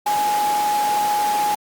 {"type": "tone in noise", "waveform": "sine", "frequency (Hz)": 834, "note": "G#5", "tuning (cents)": 7, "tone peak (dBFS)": -17, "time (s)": [0.06, 1.55], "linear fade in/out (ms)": 5, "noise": "pink", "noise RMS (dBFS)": -27, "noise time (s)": [0.06, 1.55], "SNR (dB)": 7, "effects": ["high-pass 300 Hz 12 dB/octave", "Opus 48 kbps"]}